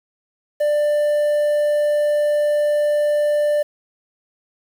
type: tone with quantisation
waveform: triangle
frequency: 592 Hz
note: D5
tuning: 14 cents sharp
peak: -13 dBFS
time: 0.6-3.63 s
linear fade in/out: 10 ms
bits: 7
effects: none